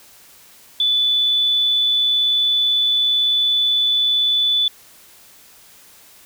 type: tone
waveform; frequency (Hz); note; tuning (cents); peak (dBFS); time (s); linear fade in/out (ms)
sine; 3479; A7; -20; -14; 0.8-4.68; 2
effects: white hiss -47 dBFS RMS until 6.25 s